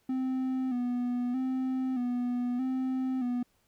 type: tone with vibrato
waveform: triangle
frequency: 252.3 Hz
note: B3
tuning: 37 cents sharp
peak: -26 dBFS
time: 0.09-3.43 s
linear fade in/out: 5 ms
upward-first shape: square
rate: 0.8 Hz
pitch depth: 50 cents each way
effects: pink hiss -71 dBFS RMS until 3.67 s